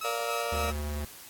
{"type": "tone with tremolo", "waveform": "sawtooth", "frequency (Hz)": 1291, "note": "E6", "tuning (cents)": -37, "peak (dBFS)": -28, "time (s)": [0.01, 0.72], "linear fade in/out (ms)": 5, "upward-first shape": "sine", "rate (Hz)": 3.7, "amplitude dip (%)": 55}
{"type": "chord", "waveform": "35% pulse", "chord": "Bb major", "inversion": "none", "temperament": "just", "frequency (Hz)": [466.2, 582.7, 699.2], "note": ["Bb4", "D5", "F5"], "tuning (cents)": [0, -14, 2], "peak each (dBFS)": -33, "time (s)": [0.04, 0.71], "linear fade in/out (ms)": 10}
{"type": "tone", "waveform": "square", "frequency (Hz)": 74.1, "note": "D2", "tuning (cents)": 16, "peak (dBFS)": -32, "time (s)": [0.52, 1.05], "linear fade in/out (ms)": 5}
{"effects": ["white hiss -48 dBFS RMS until 1.29 s", "AAC 64 kbps"]}